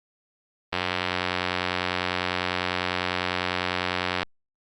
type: click train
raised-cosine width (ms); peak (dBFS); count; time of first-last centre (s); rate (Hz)
0.3; -8; 316; 0.73-4.23; 90
effects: Opus 32 kbps